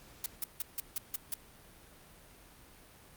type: noise bursts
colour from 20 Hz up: blue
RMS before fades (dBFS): -34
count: 7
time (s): 0.24-1.34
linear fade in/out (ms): 2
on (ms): 20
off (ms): 160
effects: pink hiss -57 dBFS RMS until 3.16 s + Opus 48 kbps